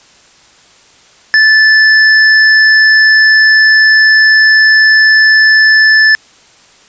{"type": "tone", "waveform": "square", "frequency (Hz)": 1748, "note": "A6", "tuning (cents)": -12, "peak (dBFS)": -4, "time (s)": [1.34, 6.15], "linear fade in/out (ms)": 0, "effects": ["white hiss -43 dBFS RMS until 6.88 s", "resampled to 16000 Hz"]}